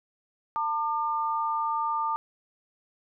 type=tone pair together; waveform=sine; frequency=900.6 / 1200 Hz; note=A5 / D6; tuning=+40 / +37 cents; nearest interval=perfect fourth; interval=497 cents; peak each=-28 dBFS; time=0.56-2.16 s; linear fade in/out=0 ms; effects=none